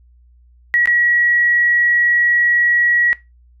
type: tone with dropouts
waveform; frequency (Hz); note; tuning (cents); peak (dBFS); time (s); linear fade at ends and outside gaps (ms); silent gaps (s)
sine; 1918; A#6; +49; -11; 0.74-3.13; 0; 0.857-0.874
effects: noise-tail reverb RT60 0.2 s tail -18 dB re dry + added 60 Hz sine -46 dBFS peak until 3.6 s